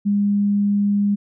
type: tone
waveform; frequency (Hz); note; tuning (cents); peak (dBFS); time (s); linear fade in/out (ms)
sine; 203.2; G#3; -38; -15; 0.05-1.16; 20
effects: none